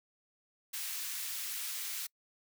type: high-pass noise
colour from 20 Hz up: white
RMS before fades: -39 dBFS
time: 0.73-2.07 s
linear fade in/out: 10 ms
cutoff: 1700 Hz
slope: 12 dB/octave
effects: noise-tail reverb RT60 0.1 s tail -26 dB re dry